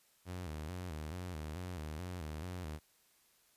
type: tone with vibrato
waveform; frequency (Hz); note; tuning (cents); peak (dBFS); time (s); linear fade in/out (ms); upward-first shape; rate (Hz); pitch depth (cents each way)
sawtooth; 83.3; E2; +19; -37; 0.25-2.8; 50; square; 2.3; 140
effects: white hiss -70 dBFS RMS until 3.56 s + resampled to 32000 Hz